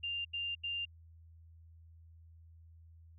sine tone bursts, 2794 Hz, F7, in tune, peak -35 dBFS, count 3, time 0.03-0.854 s, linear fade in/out 10 ms, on 220 ms, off 82 ms, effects added 82 Hz sine -55 dBFS peak until 3.18 s

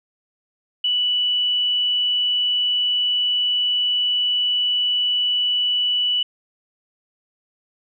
sine tone, 2960 Hz, F#7, in tune, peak -17 dBFS, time 0.84-6.23 s, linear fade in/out 5 ms, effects none

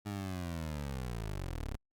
20% pulse linear sweep, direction down, 104.3 to 31.51 Hz, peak -32 dBFS, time 0.05-1.77 s, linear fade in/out 20 ms, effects Opus 48 kbps

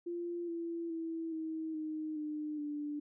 sine tone with pitch steps, 345.5 / 336.4 / 327.6 / 319 / 310.7 / 302.5 / 294.6 Hz, F4 / E4 / E4 / D#4 / D#4 / D#4 / D4, -19 / +35 / -11 / +43 / -2 / -49 / +6 cents, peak -36 dBFS, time 0.06-3 s, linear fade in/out 10 ms, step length 420 ms, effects none

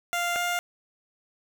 15% pulse tone pair in turn, 697 / 703.1 Hz, F5 / F5, -4 / +11 cents, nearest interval unison, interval 15 cents, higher second, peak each -19 dBFS, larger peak neither, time 0.13-0.36 / 0.36-0.59 s, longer neither, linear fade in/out 0 ms, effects none

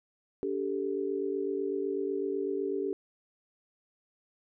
sine chord, D suspended fourth, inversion none, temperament equal with one note detuned, 286.6 / 392 / 440 Hz, D4 / G4 / A4, -42 / 0 / 0 cents, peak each -36 / -31 / -36 dBFS, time 0.43-2.93 s, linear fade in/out 0 ms, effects none

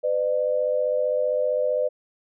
sine tone pair together, 506 / 601.4 Hz, B4 / D5, +42 / +41 cents, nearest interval minor third, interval 299 cents, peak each -23 / -23 dBFS, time 0.03-1.89 s, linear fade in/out 20 ms, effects none

